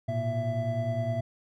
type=tone cluster; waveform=triangle; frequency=110.9 / 120.7 / 237.2 / 665 Hz; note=A2 / B2 / A#3 / E5; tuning=+14 / -39 / +30 / +15 cents; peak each=-30 / -30 / -36 / -29 dBFS; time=0.08-1.21 s; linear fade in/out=10 ms; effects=none